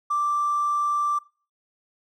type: tone with hard clipping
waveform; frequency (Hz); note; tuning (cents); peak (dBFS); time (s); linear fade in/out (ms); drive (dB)
triangle; 1174.7; D6; 0; -21; 0.1-1.19; 10; 3
effects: noise-tail reverb RT60 0.4 s tail -22 dB re dry